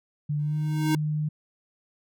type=tone with pitch glide; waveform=sine; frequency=148 to 151.9 Hz; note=D3 to D#3; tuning=+14 to -41 cents; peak=-24 dBFS; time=0.29-1.29 s; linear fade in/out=10 ms; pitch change=+45 cents; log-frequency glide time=0.42-0.56 s
type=tone with exponential growth; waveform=square; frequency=311.1 Hz; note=D#4; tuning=in tune; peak=-21 dBFS; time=0.39-0.95 s; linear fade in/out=2 ms; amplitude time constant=120 ms
effects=none